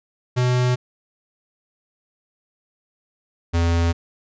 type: tone pair in turn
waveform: square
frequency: 124.9 / 84.53 Hz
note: B2 / E2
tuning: +20 / +44 cents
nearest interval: perfect fifth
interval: 676 cents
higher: first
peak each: -17 dBFS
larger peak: neither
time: 0.36-0.76 / 3.53-3.93 s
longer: neither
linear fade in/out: 20 ms
effects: resampled to 16000 Hz